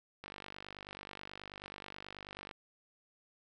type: click train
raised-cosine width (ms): 0.3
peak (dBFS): -29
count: 113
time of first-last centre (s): 0.24-2.512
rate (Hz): 49.3
effects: none